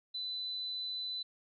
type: tone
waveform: sine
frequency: 4003 Hz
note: B7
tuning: 23 cents sharp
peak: -36 dBFS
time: 0.14-1.23 s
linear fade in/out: 10 ms
effects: none